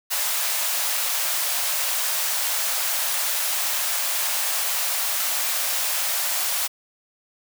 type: high-pass noise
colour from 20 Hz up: white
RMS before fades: -24 dBFS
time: 0.1-6.68 s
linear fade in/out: 20 ms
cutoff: 550 Hz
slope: 48 dB/octave
effects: none